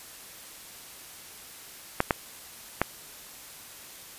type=clicks; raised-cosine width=0.5 ms; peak=-6 dBFS; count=3; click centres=2.004 / 2.108 / 2.816 s; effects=white hiss -46 dBFS RMS until 4.18 s + resampled to 32000 Hz